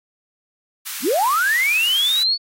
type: high-pass noise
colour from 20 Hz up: white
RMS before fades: -29 dBFS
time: 0.85-2.24 s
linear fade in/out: 20 ms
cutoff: 1100 Hz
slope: 24 dB/octave
type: linear sweep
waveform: sine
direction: up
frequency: 203.5 to 4490 Hz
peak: -15 dBFS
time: 1.02-2.38 s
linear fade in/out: 50 ms
effects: AAC 48 kbps